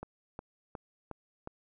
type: click train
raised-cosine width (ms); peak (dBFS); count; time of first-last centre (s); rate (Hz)
1; -26; 5; 0.03-1.474; 2.77
effects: none